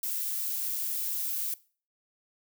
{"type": "noise", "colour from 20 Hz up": "violet", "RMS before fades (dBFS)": -32, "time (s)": [0.03, 1.54], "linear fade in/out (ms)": 2, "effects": ["noise-tail reverb RT60 0.4 s tail -20 dB re dry"]}